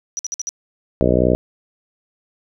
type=tone bursts; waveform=sine; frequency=5870 Hz; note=F#8; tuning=15 cents flat; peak=-21 dBFS; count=5; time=0.17-0.491 s; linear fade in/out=0 ms; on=21 ms; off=54 ms
type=harmonic tone; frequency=61.74 Hz; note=B1; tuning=in tune; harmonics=1 / 2 / 3 / 4 / 5 / 6 / 7 / 8 / 9 / 10; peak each=-22 / -22 / -22 / -22 / -22 / -22 / -22 / -22 / -22 / -22 dBFS; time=1.01-1.35 s; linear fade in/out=0 ms
effects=none